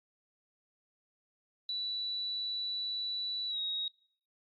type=tone with pitch glide; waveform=sine; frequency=3951 to 3783 Hz; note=B7 to A#7; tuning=0 to +25 cents; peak=-33 dBFS; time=1.69-3.88 s; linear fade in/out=2 ms; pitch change=-75 cents; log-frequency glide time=3.48-3.59 s; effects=noise-tail reverb RT60 0.6 s tail -22 dB re dry + AAC 64 kbps